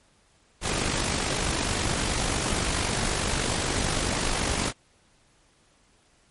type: noise with amplitude modulation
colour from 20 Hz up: pink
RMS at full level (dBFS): -24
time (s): 0.61-4.73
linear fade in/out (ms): 50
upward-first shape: sine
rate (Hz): 49.2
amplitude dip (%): 50
effects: pink hiss -62 dBFS RMS until 6.3 s + MP3 48 kbps